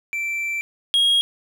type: tone pair in turn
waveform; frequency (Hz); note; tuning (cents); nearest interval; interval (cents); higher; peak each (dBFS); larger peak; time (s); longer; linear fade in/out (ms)
triangle; 2340 / 3277; D7 / G#7; -7 / -24; tritone; 583; second; -21 / -13; second; 0.13-0.61 / 0.94-1.21; first; 0
effects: none